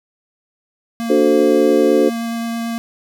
square tone with vibrato, 231.1 Hz, A#3, 15 cents flat, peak -21 dBFS, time 1-2.78 s, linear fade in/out 0 ms, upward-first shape triangle, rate 9.1 Hz, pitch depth 9 cents each way
sine chord, D dominant seventh, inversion none, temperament equal, 293.7 / 370 / 440 / 523.3 Hz, D4 / F#4 / A4 / C5, 0 / 0 / 0 / 0 cents, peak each -16 dBFS, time 1.09-2.1 s, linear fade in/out 20 ms
effects none

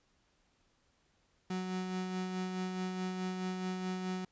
35% pulse tone with tremolo, 185 Hz, F#3, in tune, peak -32 dBFS, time 1.5-4.25 s, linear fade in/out 5 ms, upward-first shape sine, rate 4.7 Hz, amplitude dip 35%, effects pink hiss -73 dBFS RMS until 4.31 s + resampled to 16000 Hz

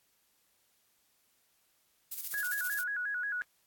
violet noise with tremolo, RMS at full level -36 dBFS, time 2.11-2.84 s, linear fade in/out 10 ms, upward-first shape square, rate 15 Hz, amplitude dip 55%
sine tone with vibrato, 1561 Hz, G6, 8 cents flat, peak -32 dBFS, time 2.34-3.42 s, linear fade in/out 0 ms, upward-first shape square, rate 5.6 Hz, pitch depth 110 cents each way
effects white hiss -72 dBFS RMS until 3.66 s + AAC 64 kbps

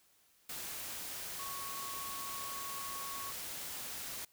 sine tone in noise, 1108.7 Hz, C#6, in tune, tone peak -44 dBFS, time 1.39-3.31 s, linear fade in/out 5 ms, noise white, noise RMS -43 dBFS, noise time 0.49-4.25 s, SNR -4 dB, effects white hiss -69 dBFS RMS until 4.32 s

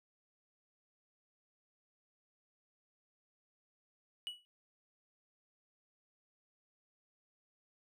triangle tone with exponential decay, 2935 Hz, F#7, 15 cents flat, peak -34 dBFS, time 4.27-4.45 s, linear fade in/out 0 ms, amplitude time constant 39 ms, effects none

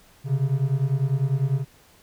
triangle beating tone pair, 130.81 / 140.81 Hz, C3 / C#3, 0 / +27 cents, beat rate 10 Hz, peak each -21 dBFS, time 0.24-1.65 s, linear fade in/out 50 ms, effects pink hiss -55 dBFS RMS until 2.02 s

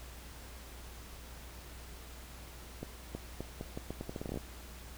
accelerating click train, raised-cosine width 2 ms, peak -25 dBFS, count 16, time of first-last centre 2.83-4.374 s, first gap 320 ms, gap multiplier 0.8, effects added 60 Hz sine -49 dBFS peak until 4.97 s + pink hiss -52 dBFS RMS until 4.97 s

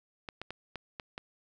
clicks, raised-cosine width 0.3 ms, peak -23 dBFS, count 6, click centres 0.288 / 0.416 / 0.506 / 0.757 / 0.998 / 1.179 s, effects none

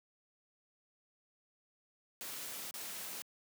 white noise with dropouts, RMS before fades -44 dBFS, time 2.21-3.22 s, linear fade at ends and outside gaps 0 ms, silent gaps 2.71-2.741 s, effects high-pass 150 Hz 12 dB/octave

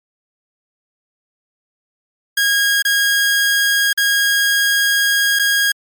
sawtooth tone with dropouts, 1635 Hz, G#6, 28 cents flat, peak -9 dBFS, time 2.37-5.72 s, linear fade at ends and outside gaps 5 ms, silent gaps 2.823-2.85 / 3.93-3.975 / 5.39-5.394 s, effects MP3 96 kbps

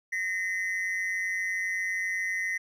triangle ring-modulated tone, 1945 Hz, B6, 27 cents flat, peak -23 dBFS, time 0.12-2.58 s, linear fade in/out 10 ms, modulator 93.8 Hz, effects none

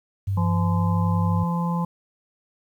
sine tone with pitch glide, 98 to 99.94 Hz, G2 to G2, 0 to +34 cents, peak -21 dBFS, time 0.27-1.44 s, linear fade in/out 10 ms, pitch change +34 cents, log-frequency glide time 0.74-0.91 s
harmonic tone, 171.4 Hz, F3, 32 cents flat, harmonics 1 / 3 / 5 / 6, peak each -22 / -36 / -32 / -31 dBFS, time 0.37-1.85 s, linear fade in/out 5 ms
effects 9-bit

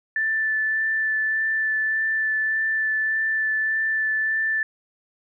sine tone with vibrato, 1760 Hz, A6, in tune, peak -20 dBFS, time 0.16-4.63 s, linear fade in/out 2 ms, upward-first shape sine, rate 1.7 Hz, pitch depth 10 cents each way, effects none

